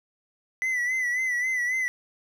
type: tone with vibrato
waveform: triangle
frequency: 1998 Hz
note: B6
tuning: 20 cents sharp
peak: -22 dBFS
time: 0.62-1.88 s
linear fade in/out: 0 ms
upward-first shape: sine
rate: 3.7 Hz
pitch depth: 61 cents each way
effects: none